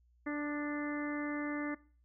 harmonic tone with a mistuned harmonic, 293.7 Hz, D4, in tune, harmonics 1 / 2 / 3 / 4 / 5 / 6 / 7, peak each -35 / -44 / -50 / -46 / -50 / -45 / -46 dBFS, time 0.26-1.75 s, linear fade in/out 10 ms, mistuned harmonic 4, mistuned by +16 cents, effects noise-tail reverb RT60 0.4 s tail -20 dB re dry + added 60 Hz sine -65 dBFS peak until 2.04 s

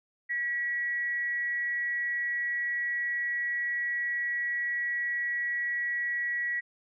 sine tone with amplitude modulation, 1929 Hz, B6, 41 cents flat, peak -26 dBFS, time 0.29-6.61 s, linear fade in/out 20 ms, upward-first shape sine, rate 279 Hz, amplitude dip 40%, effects none

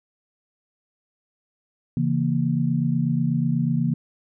sine chord, A# diminished, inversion first, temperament equal with one note detuned, 136.68 / 164.81 / 233.1 Hz, C#3 / E3 / A#3, -24 / 0 / 0 cents, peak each -24 / -23 / -24 dBFS, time 1.97-3.94 s, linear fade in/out 2 ms, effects none

